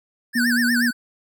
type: tone with vibrato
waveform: square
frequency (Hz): 1642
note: G#6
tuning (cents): -20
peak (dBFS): -20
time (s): 0.33-0.93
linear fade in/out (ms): 50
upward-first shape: sine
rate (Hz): 8.3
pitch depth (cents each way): 190
type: tone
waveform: sine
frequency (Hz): 240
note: B3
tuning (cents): -49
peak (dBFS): -19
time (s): 0.35-0.91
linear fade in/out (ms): 10
effects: none